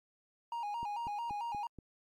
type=tone with vibrato; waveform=triangle; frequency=880 Hz; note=A5; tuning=in tune; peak=-34 dBFS; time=0.52-1.67 s; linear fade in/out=2 ms; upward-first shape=square; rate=4.5 Hz; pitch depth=110 cents each way
type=click train; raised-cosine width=3 ms; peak=-35 dBFS; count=5; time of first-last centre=0.83-1.787 s; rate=4.18 Hz
effects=AAC 64 kbps